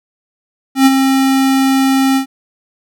square tone with ADSR envelope, 267.7 Hz, C4, 40 cents sharp, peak -4 dBFS, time 0.75-2.26 s, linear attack 110 ms, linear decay 33 ms, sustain -6 dB, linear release 96 ms, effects none

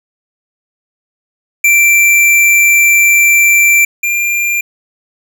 square tone pair in turn, 2349 / 2390 Hz, D7 / D7, 0 / +30 cents, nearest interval unison, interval 30 cents, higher second, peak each -6 / -12 dBFS, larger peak first, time 1.64-3.85 / 4.03-4.61 s, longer first, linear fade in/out 5 ms, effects 8-bit

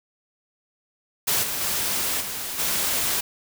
white noise with level steps, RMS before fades -22 / -28 / -25 / -31 / -24 dBFS, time 1.27-3.21 s, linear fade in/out 10 ms, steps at 1.42 / 1.6 / 2.2 / 2.58 s, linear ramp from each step 20 ms, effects none

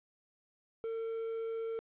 triangle tone, 452.5 Hz, A4, 48 cents sharp, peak -33 dBFS, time 0.84-1.79 s, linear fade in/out 0 ms, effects resampled to 8000 Hz + 11-bit

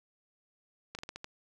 slowing click train, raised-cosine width 0.2 ms, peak -23 dBFS, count 6, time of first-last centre 0.95-1.244 s, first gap 38 ms, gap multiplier 1.22, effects none

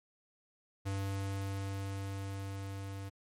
square tone with level ramp, 98 Hz, G2, in tune, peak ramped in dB -34 to -41 dBFS, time 0.85-3.1 s, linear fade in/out 20 ms, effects MP3 64 kbps

